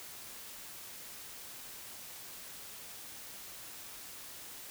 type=silence; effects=white hiss -48 dBFS RMS until 4.7 s